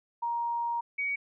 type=tone pair in turn; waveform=sine; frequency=940 / 2253 Hz; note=A#5 / C#7; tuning=+14 / +28 cents; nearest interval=octave + minor third; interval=1514 cents; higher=second; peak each=-28 dBFS; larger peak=neither; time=0.22-0.81 / 0.98-1.16 s; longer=first; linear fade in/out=10 ms; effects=none